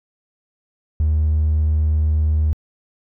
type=tone; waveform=triangle; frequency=77.1 Hz; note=D#2; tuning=15 cents flat; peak=-11 dBFS; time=1-2.53 s; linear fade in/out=0 ms; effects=tanh soft clip ceiling -10 dBFS